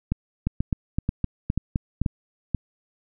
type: two click trains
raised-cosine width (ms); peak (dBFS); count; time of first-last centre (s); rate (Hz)
5; -10 / -10; 6 / 7; 0.12-2.547 / 0.47-2.016; 2.06 / 3.88
effects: none